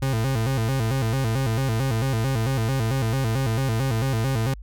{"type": "tone with vibrato", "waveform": "40% pulse", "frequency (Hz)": 122.5, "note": "B2", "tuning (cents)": -14, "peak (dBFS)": -20, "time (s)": [0.02, 4.54], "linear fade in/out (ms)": 5, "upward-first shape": "square", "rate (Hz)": 4.5, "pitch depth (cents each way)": 160, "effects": ["added 50 Hz sine -36 dBFS peak until 4.62 s"]}